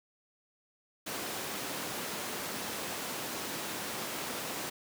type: high-pass noise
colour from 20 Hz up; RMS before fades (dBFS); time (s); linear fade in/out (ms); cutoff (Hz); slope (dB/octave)
pink; -38; 1.06-4.7; 10; 220; 12
effects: none